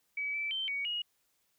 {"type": "tone with pitch steps", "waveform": "sine", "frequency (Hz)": [2282, 2319, 3108, 2249, 2884], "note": ["C#7", "D7", "G7", "C#7", "F#7"], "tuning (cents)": [50, -22, -16, 24, -45], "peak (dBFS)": -32, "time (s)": [0.17, 1.02], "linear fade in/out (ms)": 5, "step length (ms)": 170, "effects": ["white hiss -75 dBFS RMS until 1.58 s"]}